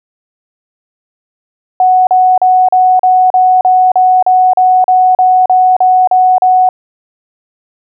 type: tone bursts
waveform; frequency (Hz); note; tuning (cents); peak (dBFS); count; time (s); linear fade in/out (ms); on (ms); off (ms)
sine; 740; F#5; 0; -4; 16; 1.8-6.69; 2; 270; 38
effects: none